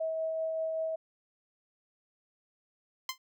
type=tone with tremolo; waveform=sine; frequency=643 Hz; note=E5; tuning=43 cents flat; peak=-29 dBFS; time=0-0.96 s; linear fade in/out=10 ms; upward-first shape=triangle; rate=5.2 Hz; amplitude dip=25%
type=tone with exponential decay; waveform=10% pulse; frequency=1040 Hz; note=C6; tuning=11 cents flat; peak=-20 dBFS; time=3.09-3.18 s; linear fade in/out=2 ms; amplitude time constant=18 ms
effects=none